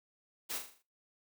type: noise with echo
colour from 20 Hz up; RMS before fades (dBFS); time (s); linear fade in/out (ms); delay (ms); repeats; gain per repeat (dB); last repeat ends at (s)
white; -38; 0.49-0.59; 20; 40; 6; -6; 0.83
effects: noise-tail reverb RT60 0.3 s tail -21 dB re dry + high-pass 200 Hz 12 dB/octave